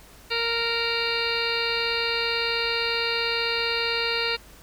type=harmonic tone; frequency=464.5 Hz; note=A#4; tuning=6 cents flat; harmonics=1 / 2 / 3 / 4 / 5 / 6 / 8 / 9 / 10; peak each=-30 / -35 / -32 / -34 / -31 / -30 / -33 / -31 / -34 dBFS; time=0.3-4.37 s; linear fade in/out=20 ms; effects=added 50 Hz sine -50 dBFS peak until 4.62 s + pink hiss -50 dBFS RMS until 4.62 s